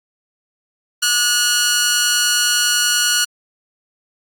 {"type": "tone with amplitude modulation", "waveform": "10% pulse", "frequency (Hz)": 1450, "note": "F#6", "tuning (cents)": -35, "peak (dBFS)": -3, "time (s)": [1.02, 3.25], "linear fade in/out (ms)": 10, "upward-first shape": "sine", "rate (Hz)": 249, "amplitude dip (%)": 55, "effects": ["Opus 48 kbps"]}